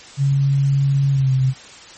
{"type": "tone with pitch glide", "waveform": "sine", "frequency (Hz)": [138.59, 131.49], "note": ["C#3", "C3"], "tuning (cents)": [0, 9], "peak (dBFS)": -13, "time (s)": [0.17, 1.54], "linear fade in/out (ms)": 50, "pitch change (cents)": -91, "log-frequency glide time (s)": [1.11, 1.32], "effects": ["white hiss -40 dBFS RMS until 1.97 s", "MP3 32 kbps"]}